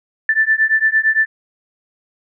sine beating tone pair, 1760 / 1768.8 Hz, A6 / A6, 0 / +9 cents, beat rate 8.8 Hz, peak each -15 dBFS, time 0.29-1.26 s, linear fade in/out 2 ms, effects none

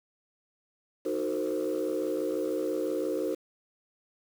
sine chord, C half-diminished seventh, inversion first, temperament equal with one note detuned, 311.1 / 370 / 457.4 / 523.3 Hz, Eb4 / Gb4 / Bb4 / C5, 0 / 0 / -33 / 0 cents, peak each -32 dBFS, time 1.05-3.35 s, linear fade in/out 10 ms, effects tanh soft clip ceiling -22 dBFS + 8-bit

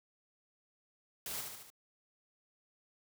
white noise with echo, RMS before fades -41 dBFS, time 1.26-1.41 s, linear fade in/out 2 ms, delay 73 ms, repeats 4, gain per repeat -4 dB, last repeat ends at 1.702 s, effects none

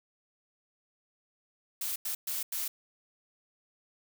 blue noise bursts at uneven times, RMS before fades -34 dBFS, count 4, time 1.81-1.96 / 2.05-2.15 / 2.27-2.43 / 2.52-2.68 s, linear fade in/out 5 ms, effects none

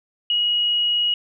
sine tone, 2899 Hz, F#7, 36 cents flat, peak -17 dBFS, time 0.3-1.14 s, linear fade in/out 2 ms, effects none

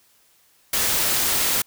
white noise, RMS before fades -21 dBFS, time 0.73-1.62 s, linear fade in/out 5 ms, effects white hiss -59 dBFS RMS until 1.66 s

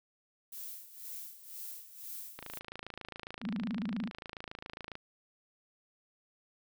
violet noise with tremolo, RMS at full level -43 dBFS, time 0.52-2.59 s, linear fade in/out 5 ms, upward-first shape sine, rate 2 Hz, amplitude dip 75%
click train, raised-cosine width 0.3 ms, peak -26 dBFS, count 71, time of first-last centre 2.39-4.954 s, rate 27.3 Hz
sine tone with vibrato, 213.9 Hz, A3, 49 cents flat, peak -33 dBFS, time 3.41-4.11 s, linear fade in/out 50 ms, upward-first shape square, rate 17 Hz, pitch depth 190 cents each way
effects none

